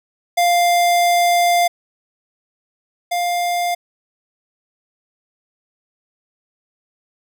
square tone pair in turn, 698.5 / 702 Hz, F5 / F5, 0 / +9 cents, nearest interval unison, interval 9 cents, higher second, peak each -13 / -18 dBFS, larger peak first, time 0.37-1.68 / 3.11-3.75 s, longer first, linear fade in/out 10 ms, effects none

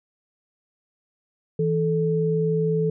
sine tone pair together, 162.64 / 436.2 Hz, E3 / A4, -23 / -15 cents, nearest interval octave + perfect fourth, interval 1708 cents, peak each -22 dBFS, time 1.59-2.9 s, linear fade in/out 5 ms, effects none

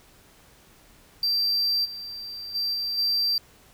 triangle tone with level steps, 4699 Hz, D8, in tune, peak -20 / -33 / -23 / -25 / -20 dBFS, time 1.23-3.38 s, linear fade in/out 2 ms, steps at 1.84 / 2.54 / 2.73 / 2.97 s, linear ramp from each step 20 ms, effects pink hiss -55 dBFS RMS until 3.73 s

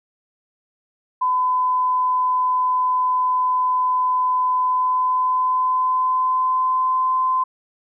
sine tone with pitch glide, 1010 to 1029.4 Hz, B5 to C6, +39 to -29 cents, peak -16 dBFS, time 1.21-7.44 s, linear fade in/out 10 ms, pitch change +32 cents, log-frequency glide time 4.58-7.16 s, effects none

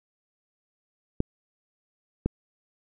clicks, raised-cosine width 3 ms, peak -10 / -11 dBFS, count 2, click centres 1.204 / 2.26 s, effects none

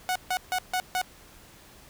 sawtooth tone bursts, 737 Hz, F#5, 7 cents flat, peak -21 dBFS, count 5, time 0.09-1.015 s, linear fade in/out 0 ms, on 65 ms, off 150 ms, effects pink hiss -52 dBFS RMS until 1.89 s

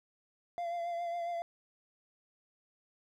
triangle tone with vibrato, 688 Hz, F5, 26 cents flat, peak -32 dBFS, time 0.58-1.42 s, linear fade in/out 0 ms, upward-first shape triangle, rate 7.3 Hz, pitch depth 33 cents each way, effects none

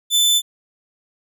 sawtooth tone, 3520 Hz, A7, in tune, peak -10 dBFS, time 0.1-0.42 s, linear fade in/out 50 ms, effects none

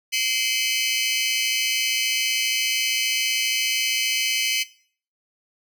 25% pulse tone cluster, 2083 / 2304 / 2556 / 2963 / 3078 Hz, C7 / D7 / D#7 / F#7 / G7, -8 / -34 / +46 / +2 / -32 cents, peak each -24 dBFS, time 0.12-4.64 s, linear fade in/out 20 ms, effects noise-tail reverb RT60 0.5 s tail -19 dB re dry

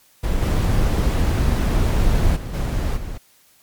brown noise with level steps, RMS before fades -20 / -17 / -28 / -21 / -29 dBFS, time 0.23-3.18 s, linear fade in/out 10 ms, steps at 0.41 / 2.35 / 2.53 / 2.96 s, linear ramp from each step 20 ms, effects white hiss -55 dBFS RMS until 3.62 s + MP3 96 kbps

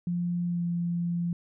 sine tone with pitch glide, 174.61 to 172.31 Hz, F3 to F3, 0 to -23 cents, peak -26 dBFS, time 0.07-1.33 s, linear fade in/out 2 ms, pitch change -23 cents, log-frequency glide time 0.46-0.64 s, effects none

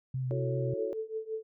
sine tone with vibrato, 128.9 Hz, C3, 26 cents flat, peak -30 dBFS, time 0.14-0.74 s, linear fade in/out 5 ms, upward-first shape sine, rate 5.2 Hz, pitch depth 27 cents each way
sine chord, F# minor seventh, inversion third, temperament equal, 329.6 / 370 / 440 / 554.4 Hz, E4 / F#4 / A4 / C#5, 0 / 0 / 0 / 0 cents, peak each -42 / -37 / -38 / -36 dBFS, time 0.31-0.93 s, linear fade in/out 0 ms
sine tone with tremolo, 440.4 Hz, A4, 2 cents sharp, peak -30 dBFS, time 0.78-1.43 s, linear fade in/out 5 ms, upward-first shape triangle, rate 5.8 Hz, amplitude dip 95%
effects none

